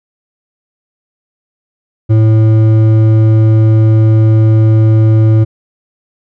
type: tone with hard clipping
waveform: triangle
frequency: 110 Hz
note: A2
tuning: in tune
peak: -6 dBFS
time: 2.09-5.45 s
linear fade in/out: 20 ms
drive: 12 dB
effects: none